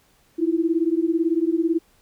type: beating tone pair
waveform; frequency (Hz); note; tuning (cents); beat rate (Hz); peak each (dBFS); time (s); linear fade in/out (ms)
sine; 321.7 / 339.7; E4 / F4; -42 / -48; 18; -21; 0.38-1.79; 20
effects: pink hiss -60 dBFS RMS until 2.01 s